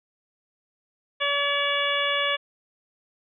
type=harmonic tone; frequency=570 Hz; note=C#5; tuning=48 cents sharp; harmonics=1 / 2 / 3 / 4 / 5 / 6; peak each=-29 / -29 / -29 / -29 / -29 / -29 dBFS; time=1.2-2.37 s; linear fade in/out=20 ms; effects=none